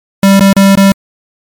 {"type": "tone with dropouts", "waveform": "square", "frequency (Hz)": 196, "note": "G3", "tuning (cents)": 0, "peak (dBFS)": -3, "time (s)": [0.23, 0.92], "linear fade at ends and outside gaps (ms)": 2, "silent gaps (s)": [[0.396, 0.407], [0.53, 0.565], [0.754, 0.773]], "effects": ["MP3 96 kbps"]}